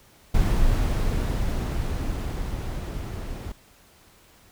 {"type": "noise with level ramp", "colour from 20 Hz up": "brown", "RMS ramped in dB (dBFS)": [-21, -32], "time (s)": [0.34, 3.52], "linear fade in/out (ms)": 5, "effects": ["pink hiss -55 dBFS RMS until 4.51 s"]}